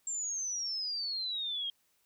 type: exponential sweep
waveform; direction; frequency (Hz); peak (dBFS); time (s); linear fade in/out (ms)
sine; down; 7459 to 3209; -33; 0.07-1.7; 2
effects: white hiss -73 dBFS RMS until 2.05 s